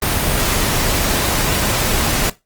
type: noise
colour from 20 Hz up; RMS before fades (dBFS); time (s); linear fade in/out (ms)
pink; -17; 0.02-2.3; 5
effects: noise-tail reverb RT60 0.2 s tail -17 dB re dry + Opus 24 kbps